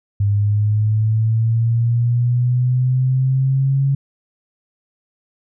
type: linear sweep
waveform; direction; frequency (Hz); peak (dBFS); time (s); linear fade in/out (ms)
sine; up; 100.7 to 138.2; -13; 0.2-3.95; 5
effects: none